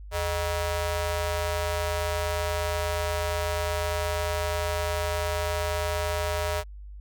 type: ring-modulated tone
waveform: sawtooth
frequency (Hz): 345.4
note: F4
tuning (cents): -19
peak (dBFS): -19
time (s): 0.11-6.64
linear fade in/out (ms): 50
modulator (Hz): 267
effects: added 50 Hz sine -39 dBFS peak until 7 s